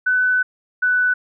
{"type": "tone pair in turn", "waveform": "sine", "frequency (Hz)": [1502, 1491.6], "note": ["F#6", "F#6"], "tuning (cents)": [26, 14], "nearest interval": "unison", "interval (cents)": 12, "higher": "first", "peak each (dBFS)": -14, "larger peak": "neither", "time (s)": [[0.06, 0.43], [0.82, 1.14]], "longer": "first", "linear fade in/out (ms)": 10, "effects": []}